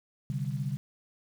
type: chord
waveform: sine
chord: C suspended second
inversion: none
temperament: equal with one note detuned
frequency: 130.81 / 146.83 / 196.56 Hz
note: C3 / D3 / G3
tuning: 0 / 0 / +5 cents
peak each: -33 / -33 / -38 dBFS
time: 0.3-0.77 s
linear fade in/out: 0 ms
effects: 9-bit